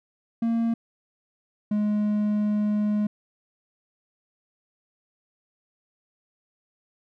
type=tone pair in turn; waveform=triangle; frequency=230 / 209.5 Hz; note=A#3 / G#3; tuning=-23 / +15 cents; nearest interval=major second; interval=162 cents; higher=first; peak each=-19 dBFS; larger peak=neither; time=0.42-0.74 / 1.71-3.07 s; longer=second; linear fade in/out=5 ms; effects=none